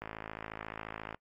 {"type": "click train", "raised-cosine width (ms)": 0.5, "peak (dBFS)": -25, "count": 62, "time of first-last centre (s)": [0.02, 1.145], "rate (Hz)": 54.2, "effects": ["noise-tail reverb RT60 0.1 s tail -23 dB re dry", "AAC 48 kbps"]}